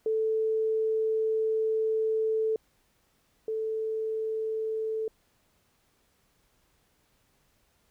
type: tone pair in turn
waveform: sine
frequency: 440 / 440 Hz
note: A4 / A4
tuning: 0 / 0 cents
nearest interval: unison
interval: 0 cents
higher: neither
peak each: -24 / -28 dBFS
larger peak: first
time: 0.06-2.56 / 3.48-5.08 s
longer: first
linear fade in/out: 2 ms
effects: pink hiss -69 dBFS RMS until 7.9 s